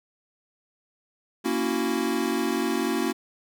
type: chord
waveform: square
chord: F# dominant seventh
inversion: first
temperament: equal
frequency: 233.1 / 277.2 / 329.6 / 370 Hz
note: A#3 / C#4 / E4 / F#4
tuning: 0 / 0 / 0 / 0 cents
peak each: -30 dBFS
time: 1.44-3.13 s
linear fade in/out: 20 ms
effects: none